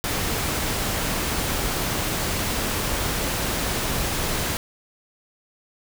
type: noise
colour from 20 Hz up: pink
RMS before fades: -25 dBFS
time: 0.04-4.57 s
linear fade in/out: 0 ms
effects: none